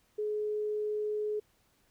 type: tone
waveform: sine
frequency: 422.8 Hz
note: G#4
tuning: 31 cents sharp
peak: -30 dBFS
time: 0.18-1.4 s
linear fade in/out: 10 ms
effects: pink hiss -70 dBFS RMS until 1.9 s